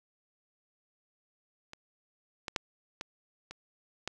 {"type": "clicks", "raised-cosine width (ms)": 0.2, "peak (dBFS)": [-27, -18, -12, -20, -26, -17], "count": 6, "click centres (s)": [1.734, 2.482, 2.562, 3.011, 3.51, 4.076], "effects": []}